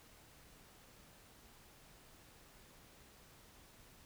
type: silence
effects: pink hiss -62 dBFS RMS until 4.05 s